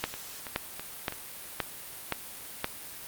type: two click trains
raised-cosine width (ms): 0.3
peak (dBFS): -21 / -11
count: 4 / 6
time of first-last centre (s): 0.14-1.124 / 0.04-2.644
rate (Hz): 3.05 / 1.92
effects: white hiss -43 dBFS RMS until 3.07 s + Opus 48 kbps